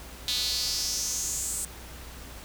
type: tone with high-pass filter sweep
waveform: sawtooth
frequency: 246.9 Hz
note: B3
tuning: in tune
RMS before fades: -30 dBFS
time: 0.28-1.65 s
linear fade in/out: 0 ms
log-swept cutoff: 3800 to 8400 Hz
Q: 4.5
effects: added 60 Hz sine -45 dBFS peak until 2.44 s + pink hiss -45 dBFS RMS until 2.44 s